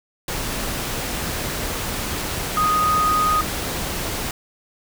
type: tone in noise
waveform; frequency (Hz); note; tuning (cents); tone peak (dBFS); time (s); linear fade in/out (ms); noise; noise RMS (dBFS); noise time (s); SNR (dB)
sine; 1244.5; D#6; 0; -16; 2.57-3.41; 2; pink; -26; 0.28-4.31; +7
effects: none